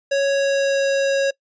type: tone with pitch glide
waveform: square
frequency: 554.4 to 549.9 Hz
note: C#5 to C#5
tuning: 0 to -14 cents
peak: -17 dBFS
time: 0.11-1.31 s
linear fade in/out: 10 ms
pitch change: -14 cents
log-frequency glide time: 0.3-0.89 s
effects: noise-tail reverb RT60 0.1 s tail -23 dB re dry + resampled to 16000 Hz